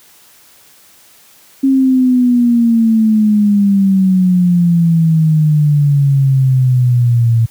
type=exponential sweep; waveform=sine; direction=down; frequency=271.2 to 113.5 Hz; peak=-7 dBFS; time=1.63-7.46 s; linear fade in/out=10 ms; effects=white hiss -45 dBFS RMS until 7.5 s + high-pass 60 Hz 12 dB/octave